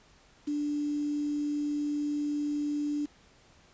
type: tone with quantisation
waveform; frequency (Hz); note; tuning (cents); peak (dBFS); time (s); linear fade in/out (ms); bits
sine; 293.7; D4; 0; -28; 0.47-3.06; 10; 8
effects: pink hiss -60 dBFS RMS until 3.73 s + resampled to 16000 Hz